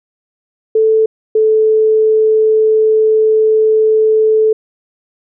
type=tone pair in turn; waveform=sine; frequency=440 / 436.2 Hz; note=A4 / A4; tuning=0 / -15 cents; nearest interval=unison; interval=15 cents; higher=first; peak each=-7 dBFS; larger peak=neither; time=0.75-1.06 / 1.35-4.53 s; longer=second; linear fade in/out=5 ms; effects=none